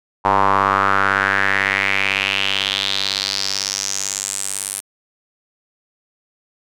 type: tone with band-pass filter sweep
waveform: square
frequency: 49 Hz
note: G1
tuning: in tune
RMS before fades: -19 dBFS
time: 0.24-4.81 s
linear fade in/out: 20 ms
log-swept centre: 930 to 9900 Hz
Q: 4.1
effects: none